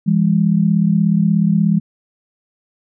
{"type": "tone pair together", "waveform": "sine", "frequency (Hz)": [167.4, 204.1], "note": ["E3", "G#3"], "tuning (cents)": [27, -30], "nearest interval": "minor third", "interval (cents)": 343, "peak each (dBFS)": -14, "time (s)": [0.06, 1.8], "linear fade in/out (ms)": 20, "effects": []}